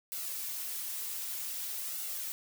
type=noise with flanger; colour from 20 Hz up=blue; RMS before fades=-38 dBFS; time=0.12-2.32 s; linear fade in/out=0 ms; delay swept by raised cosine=1.4 to 6.6 ms; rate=0.53 Hz; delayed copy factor=+0.55; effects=none